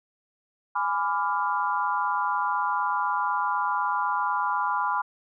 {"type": "chord", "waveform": "sine", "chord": "G# diminished seventh", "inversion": "none", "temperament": "equal with one note detuned", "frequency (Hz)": [830.6, 998.7, 1174.7, 1396.9], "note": ["G#5", "B5", "D6", "F6"], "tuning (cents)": [0, 19, 0, 0], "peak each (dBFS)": [-30, -26, -30, -31], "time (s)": [0.75, 5.02], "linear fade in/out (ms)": 10, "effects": []}